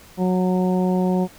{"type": "harmonic tone", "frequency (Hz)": 183.5, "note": "F#3", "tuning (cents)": -14, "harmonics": [1, 2, 3, 4, 5], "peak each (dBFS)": [-18, -24, -28, -30, -32], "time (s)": [0.17, 1.28], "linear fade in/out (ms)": 50, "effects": ["pink hiss -47 dBFS RMS until 1.38 s"]}